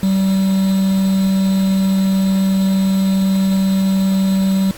triangle tone with quantisation, 192.3 Hz, G3, 33 cents flat, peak -10 dBFS, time 0.03-4.71 s, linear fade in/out 0 ms, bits 5, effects pink hiss -36 dBFS RMS until 4.77 s + AAC 64 kbps

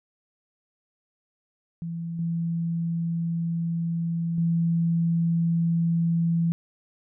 sine tone with level steps, 167.5 Hz, E3, 28 cents sharp, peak -29 / -24 / -20 dBFS, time 1.82-6.52 s, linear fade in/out 0 ms, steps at 2.19 / 4.38 s, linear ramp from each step 2 ms, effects none

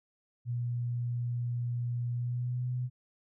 sine tone with pitch glide, 120.6 to 124.93 Hz, B2 to B2, -41 to +20 cents, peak -30 dBFS, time 0.45-2.9 s, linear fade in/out 50 ms, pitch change +61 cents, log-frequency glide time 2.12-2.69 s, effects none

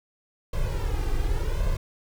brown noise with flanger, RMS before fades -25 dBFS, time 0.53-1.77 s, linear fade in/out 5 ms, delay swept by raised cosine 1.9 to 2.53 ms, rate 0.86 Hz, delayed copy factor +1, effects none

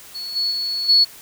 sine tone with level steps, 4395 Hz, C#8, 16 cents flat, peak -27 / -18 / -21 / -10 dBFS, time 0.14-1.05 s, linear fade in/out 20 ms, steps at 0.35 / 0.5 / 0.88 s, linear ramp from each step 20 ms, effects white hiss -42 dBFS RMS until 1.21 s

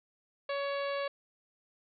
harmonic tone with a mistuned harmonic, 561 Hz, C#5, 21 cents sharp, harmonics 1 / 2 / 3 / 4 / 5 / 6 / 7 / 8, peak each -33 / -39 / -43 / -45 / -47 / -49 / -50 / -51 dBFS, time 0.49-1.08 s, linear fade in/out 5 ms, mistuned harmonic 5, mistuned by -26 cents, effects none

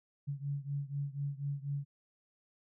sine beating tone pair, 140.1 / 144.2 Hz, C#3 / D3, +19 / -31 cents, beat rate 4.1 Hz, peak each -37 / -39 dBFS, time 0.27-1.85 s, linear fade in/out 20 ms, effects none

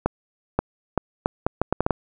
accelerating click train, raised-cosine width 1 ms, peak -5 dBFS, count 10, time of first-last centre 0.06-1.907 s, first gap 530 ms, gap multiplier 0.73, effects none

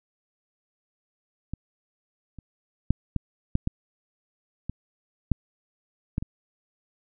clicks, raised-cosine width 5 ms, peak -19 / -29 / -7 / -12 / -9 / -12 / -18 / -8 / -13 / -19 dBFS, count 10, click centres 1.536 / 2.387 / 2.906 / 3.163 / 3.554 / 3.674 / 4.696 / 5.317 / 6.181 / 6.225 s, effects none

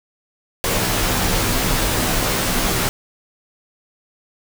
pink noise with comb filter, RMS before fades -19 dBFS, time 0.64-2.89 s, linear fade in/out 0 ms, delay 14 ms, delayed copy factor -0.7, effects none

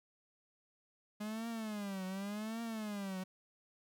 45% pulse tone with vibrato, 207.7 Hz, G#3, in tune, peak -39 dBFS, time 1.2-3.24 s, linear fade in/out 10 ms, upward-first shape triangle, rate 0.88 Hz, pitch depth 200 cents each way, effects none

